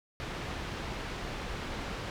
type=low-pass noise; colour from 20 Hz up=pink; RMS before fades=-38 dBFS; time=0.2-2.1 s; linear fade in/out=0 ms; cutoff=3800 Hz; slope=12 dB/octave; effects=none